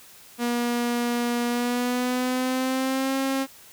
sawtooth tone with pitch glide, 239.5 to 268.8 Hz, A#3 to C4, +47 to +47 cents, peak -19 dBFS, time 0.38-3.47 s, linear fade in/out 50 ms, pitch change +200 cents, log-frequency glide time 1.47-3.16 s, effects white hiss -49 dBFS RMS until 3.72 s

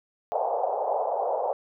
white band-pass noise, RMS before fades -27 dBFS, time 0.32-1.53 s, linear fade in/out 0 ms, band 490 to 840 Hz, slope 48 dB/octave, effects none

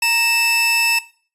sawtooth tone pair together, 932.3 / 2637 Hz, A#5 / E7, 0 / 0 cents, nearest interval octave + tritone, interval 1800 cents, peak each -20 / -12 dBFS, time 0.02-0.99 s, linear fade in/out 5 ms, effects noise-tail reverb RT60 0.4 s tail -17 dB re dry + resampled to 32000 Hz

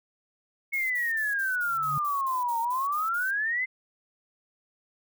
sine exponential two-way sweep, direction down then up, 2200 to 910 to 2088 Hz, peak -25 dBFS, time 0.72-3.66 s, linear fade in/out 20 ms, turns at 2.6 s
violet noise bursts, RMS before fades -43 dBFS, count 12, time 0.73-3.309 s, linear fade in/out 5 ms, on 170 ms, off 49 ms
sine tone with exponential growth, 142.6 Hz, C#3, 49 cents sharp, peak -29 dBFS, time 1.58-1.98 s, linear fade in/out 2 ms, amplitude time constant 85 ms
effects none

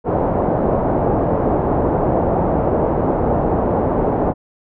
white low-pass noise, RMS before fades -17 dBFS, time 0.04-4.34 s, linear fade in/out 50 ms, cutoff 760 Hz, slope 24 dB/octave, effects none

